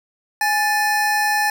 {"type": "tone pair together", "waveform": "square", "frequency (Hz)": [830.6, 1760], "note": ["G#5", "A6"], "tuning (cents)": [0, 0], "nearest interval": "octave + minor second", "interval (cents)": 1300, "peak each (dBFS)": -20, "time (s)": [0.41, 1.5], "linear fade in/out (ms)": 2, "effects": []}